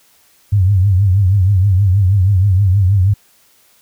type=tone with vibrato; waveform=sine; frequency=96.4 Hz; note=G2; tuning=28 cents flat; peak=-8 dBFS; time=0.52-3.14 s; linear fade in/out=10 ms; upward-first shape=triangle; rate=6.3 Hz; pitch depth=150 cents each way; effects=white hiss -52 dBFS RMS until 3.81 s